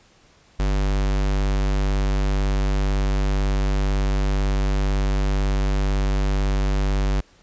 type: tone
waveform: square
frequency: 49 Hz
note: G1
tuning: in tune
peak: -19 dBFS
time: 0.59-7.21 s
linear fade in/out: 10 ms
effects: pink hiss -55 dBFS RMS until 7.42 s + resampled to 16000 Hz